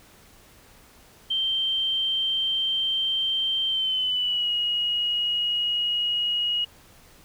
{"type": "tone with pitch glide", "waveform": "sine", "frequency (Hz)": [3136, 2892], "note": ["G7", "F#7"], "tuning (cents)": [0, -40], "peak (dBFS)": -22, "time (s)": [1.3, 6.65], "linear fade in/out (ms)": 10, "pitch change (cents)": -140, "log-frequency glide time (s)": [3.68, 4.51], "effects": ["pink hiss -53 dBFS RMS until 7.24 s"]}